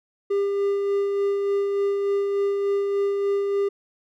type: tone with tremolo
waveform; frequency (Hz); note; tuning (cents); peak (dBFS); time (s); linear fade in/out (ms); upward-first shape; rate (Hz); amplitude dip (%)
triangle; 400; G4; +35; -17; 0.3-3.69; 10; sine; 3.4; 30
effects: none